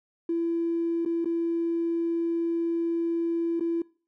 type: tone with dropouts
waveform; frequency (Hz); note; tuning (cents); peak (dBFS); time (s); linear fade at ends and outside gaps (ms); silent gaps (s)
triangle; 335.5; E4; +31; -20; 0.29-3.82; 5; 1.051-1.059 / 1.246-1.256 / 3.597-3.607
effects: noise-tail reverb RT60 0.4 s tail -26 dB re dry + tanh soft clip ceiling -22 dBFS